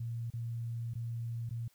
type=tone with dropouts; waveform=sine; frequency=116.54 Hz; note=A#2; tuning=in tune; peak=-35 dBFS; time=0-1.68 s; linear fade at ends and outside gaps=5 ms; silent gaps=0.303-0.336 / 0.937-0.953 / 1.493-1.508 s; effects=white hiss -69 dBFS RMS until 1.74 s